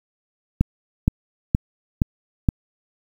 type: click train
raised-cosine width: 5 ms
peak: -3 dBFS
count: 5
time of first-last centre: 0.61-2.488 s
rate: 2.13 Hz
effects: 7-bit